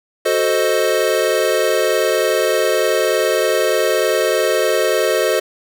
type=chord; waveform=square; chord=F# diminished seventh; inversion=none; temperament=equal; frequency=370 / 440 / 523.3 / 622.3 Hz; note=F#4 / A4 / C5 / Eb5; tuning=0 / 0 / 0 / 0 cents; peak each=-22 / -20 / -20 / -20 dBFS; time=0.25-5.4 s; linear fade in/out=10 ms; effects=none